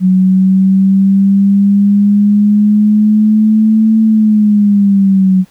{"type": "linear two-way sweep", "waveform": "sine", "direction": "up then down", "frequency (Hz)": [185, 221, 185], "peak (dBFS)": -5, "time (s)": [0, 5.45], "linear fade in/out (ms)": 50, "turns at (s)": 4.01, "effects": ["pink hiss -49 dBFS RMS until 5.5 s"]}